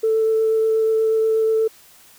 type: tone with vibrato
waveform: sine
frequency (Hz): 442.5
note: A4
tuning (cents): +10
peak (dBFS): -14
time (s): 0.03-1.68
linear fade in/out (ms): 10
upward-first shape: sine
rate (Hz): 8.3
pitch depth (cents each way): 8
effects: tanh soft clip ceiling -10 dBFS + white hiss -49 dBFS RMS until 2.18 s